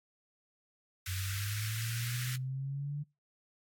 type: high-pass noise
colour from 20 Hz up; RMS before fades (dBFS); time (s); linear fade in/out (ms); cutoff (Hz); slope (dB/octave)
pink; -42; 1.06-2.36; 2; 1400; 48
type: linear sweep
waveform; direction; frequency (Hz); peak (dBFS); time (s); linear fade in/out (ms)
sine; up; 90.8 to 147.5; -34; 1.07-3.04; 20
effects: noise-tail reverb RT60 0.3 s tail -26 dB re dry + AAC 64 kbps